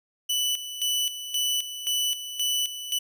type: tone with tremolo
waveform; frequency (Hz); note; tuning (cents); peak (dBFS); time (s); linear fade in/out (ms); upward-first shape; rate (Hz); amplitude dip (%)
sawtooth; 2977; F#7; +10; -20; 0.29-2.99; 10; square; 1.9; 70
effects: none